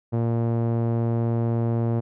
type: tone with low-pass filter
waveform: sawtooth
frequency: 116.1 Hz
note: A#2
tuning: 7 cents flat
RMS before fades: -23 dBFS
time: 0.12-2.01 s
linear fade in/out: 20 ms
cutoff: 640 Hz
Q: 0.82
effects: none